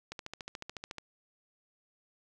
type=click train; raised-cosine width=0.2 ms; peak=-23 dBFS; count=13; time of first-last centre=0.12-0.983 s; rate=13.9 Hz; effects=none